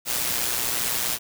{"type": "noise with amplitude modulation", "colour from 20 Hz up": "white", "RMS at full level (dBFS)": -23, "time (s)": [0.05, 1.19], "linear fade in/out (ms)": 50, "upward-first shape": "sine", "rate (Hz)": 121, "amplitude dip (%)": 55, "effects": []}